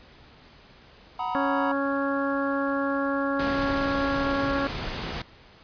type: chord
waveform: triangle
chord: B major seventh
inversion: second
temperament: equal with one note detuned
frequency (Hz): 740 / 932.3 / 987.8 / 1261.9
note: F#5 / A#5 / B5 / D#6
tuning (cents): 0 / 0 / 0 / +24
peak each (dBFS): -30 / -30 / -30 / -34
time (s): 1.19-1.72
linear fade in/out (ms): 5
type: harmonic tone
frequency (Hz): 277.2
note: C#4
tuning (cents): 0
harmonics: 1 / 2 / 3 / 4 / 5 / 6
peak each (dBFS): -27 / -29 / -37 / -32 / -33 / -35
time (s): 1.35-4.67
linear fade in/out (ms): 0
type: noise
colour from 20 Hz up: pink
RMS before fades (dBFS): -32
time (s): 3.39-5.22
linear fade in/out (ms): 5
effects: pink hiss -52 dBFS RMS until 5.63 s + resampled to 11025 Hz